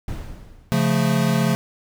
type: noise with exponential decay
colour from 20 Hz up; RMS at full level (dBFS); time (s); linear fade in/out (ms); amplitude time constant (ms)
brown; -26; 0.08-1.05; 2; 210
type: chord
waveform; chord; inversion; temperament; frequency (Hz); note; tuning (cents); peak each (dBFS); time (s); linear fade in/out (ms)
square; Db augmented; none; equal; 138.59 / 174.61 / 220; Db3 / F3 / A3; 0 / 0 / 0; -22; 0.72-1.55; 0
effects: none